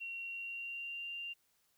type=tone with pitch glide; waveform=sine; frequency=2741 to 2784 Hz; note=F7 to F7; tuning=-33 to -6 cents; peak=-40 dBFS; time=0-1.34 s; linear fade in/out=20 ms; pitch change=+27 cents; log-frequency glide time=0.22-1.08 s; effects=white hiss -75 dBFS RMS until 1.77 s